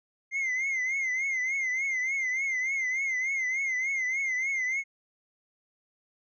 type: tone with vibrato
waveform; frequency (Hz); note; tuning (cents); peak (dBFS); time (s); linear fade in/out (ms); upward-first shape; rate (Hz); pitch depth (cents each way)
triangle; 2093; C7; 0; -25; 0.31-4.84; 50; triangle; 3.4; 100
effects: resampled to 16000 Hz